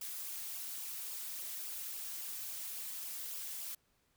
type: noise with flanger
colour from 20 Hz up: blue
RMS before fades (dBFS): -43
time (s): 0.01-3.75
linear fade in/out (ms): 5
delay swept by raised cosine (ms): 0.49 to 5.19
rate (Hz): 3.6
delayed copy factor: -0.65
effects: pink hiss -75 dBFS RMS until 4.16 s